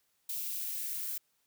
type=noise with high-pass filter sweep; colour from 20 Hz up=violet; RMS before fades=-37 dBFS; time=0.29-1.18 s; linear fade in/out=5 ms; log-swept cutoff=3000 to 1300 Hz; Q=1.6; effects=white hiss -75 dBFS RMS until 1.46 s